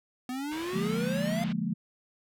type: exponential sweep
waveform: square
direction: up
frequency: 246.9 to 707 Hz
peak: -33 dBFS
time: 0.29-1.44 s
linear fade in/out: 2 ms
type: low-pass noise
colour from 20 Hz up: white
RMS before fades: -44 dBFS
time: 0.51-1.53 s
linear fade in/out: 10 ms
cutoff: 3400 Hz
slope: 24 dB/octave
type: chord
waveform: sine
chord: Bb dominant seventh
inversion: first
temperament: just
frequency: 145.68 / 174.81 / 209.8 / 233.1 Hz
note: D3 / F3 / Ab3 / Bb3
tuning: -14 / +2 / +18 / 0 cents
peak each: -38 / -32 / -32 / -34 dBFS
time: 0.73-1.74 s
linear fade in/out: 10 ms
effects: none